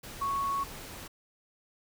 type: tone in noise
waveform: sine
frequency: 1108.7 Hz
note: C#6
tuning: in tune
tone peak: -28 dBFS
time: 0.21-0.64 s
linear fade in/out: 10 ms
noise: pink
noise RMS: -44 dBFS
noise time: 0.03-1.08 s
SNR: +13 dB
effects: none